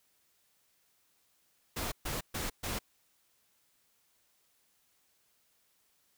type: noise bursts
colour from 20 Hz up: pink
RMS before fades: -36 dBFS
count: 4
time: 1.76-2.79 s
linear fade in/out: 10 ms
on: 160 ms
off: 130 ms
effects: white hiss -72 dBFS RMS until 6.17 s